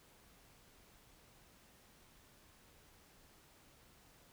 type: silence
effects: pink hiss -65 dBFS RMS until 4.32 s